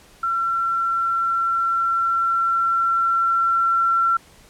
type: tone with level ramp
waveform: sine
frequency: 1356 Hz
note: E6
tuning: 49 cents sharp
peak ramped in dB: -19 to -15 dBFS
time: 0.23-4.17 s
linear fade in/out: 5 ms
effects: pink hiss -50 dBFS RMS until 4.49 s + low-pass 12000 Hz 12 dB/octave